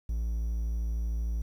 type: tone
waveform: triangle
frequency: 56.5 Hz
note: A1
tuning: 47 cents sharp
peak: -26 dBFS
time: 0.09-1.42 s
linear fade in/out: 5 ms
effects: 10-bit